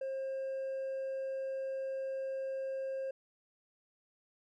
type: tone with hard clipping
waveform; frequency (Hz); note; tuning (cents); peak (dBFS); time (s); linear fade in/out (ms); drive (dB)
sine; 534; C5; +35; -36; 0.01-3.11; 5; 2
effects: none